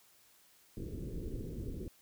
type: low-pass noise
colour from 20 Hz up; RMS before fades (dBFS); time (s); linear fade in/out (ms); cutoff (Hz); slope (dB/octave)
pink; -41; 0.77-1.88; 2; 460; 48
effects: white hiss -65 dBFS RMS until 2.01 s